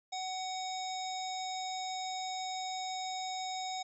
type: harmonic tone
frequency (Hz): 749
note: F#5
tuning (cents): +21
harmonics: 1 / 3 / 5 / 7 / 9 / 10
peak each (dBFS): -37 / -48 / -43 / -48 / -49 / -54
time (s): 0.12-3.83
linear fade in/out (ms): 10
effects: none